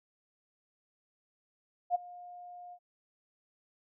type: tone with ADSR envelope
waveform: sine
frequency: 711 Hz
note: F5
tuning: 31 cents sharp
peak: -23 dBFS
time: 1.9-2.79 s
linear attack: 49 ms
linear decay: 15 ms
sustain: -22 dB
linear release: 64 ms
effects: none